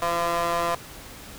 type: ring-modulated tone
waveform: 25% pulse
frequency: 170 Hz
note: F3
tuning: 46 cents flat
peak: -16 dBFS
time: 0.02-0.75 s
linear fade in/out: 2 ms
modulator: 853 Hz
effects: pink hiss -42 dBFS RMS until 1.38 s